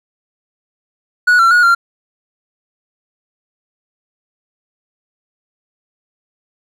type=tone with pitch steps; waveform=triangle; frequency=1464 / 1357 / 1448 / 1383 Hz; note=F#6 / E6 / F#6 / F6; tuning=-19 / +50 / -38 / -17 cents; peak=-5 dBFS; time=1.27-1.75 s; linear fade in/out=10 ms; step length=120 ms; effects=none